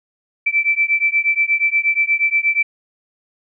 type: beating tone pair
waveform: sine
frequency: 2324 / 2332.4 Hz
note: D7 / D7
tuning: -19 / -13 cents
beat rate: 8.4 Hz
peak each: -17 dBFS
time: 0.46-2.63 s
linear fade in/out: 10 ms
effects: none